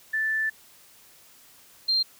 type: tone pair in turn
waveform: sine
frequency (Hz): 1760 / 4178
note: A6 / C8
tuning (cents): 0 / -3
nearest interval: octave + minor third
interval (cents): 1497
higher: second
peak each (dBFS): -23 / -20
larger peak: second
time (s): 0.13-0.5 / 1.88-2.03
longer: first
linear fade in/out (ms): 10
effects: white hiss -54 dBFS RMS until 2.19 s